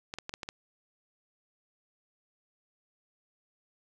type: clicks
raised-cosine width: 0.2 ms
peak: -20 dBFS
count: 6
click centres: 0.139 / 0.186 / 0.294 / 0.339 / 0.432 / 0.489 s
effects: none